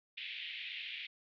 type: band-pass noise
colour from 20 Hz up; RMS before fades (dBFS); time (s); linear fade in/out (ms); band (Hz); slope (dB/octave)
pink; -44; 0.17-1.07; 10; 2100 to 3600; 48
effects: none